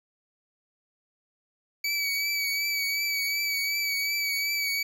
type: tone with vibrato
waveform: 25% pulse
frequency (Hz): 2282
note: C#7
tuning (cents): +50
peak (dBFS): -22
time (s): 1.84-4.83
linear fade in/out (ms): 5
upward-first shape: triangle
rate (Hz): 2.7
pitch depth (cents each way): 35
effects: none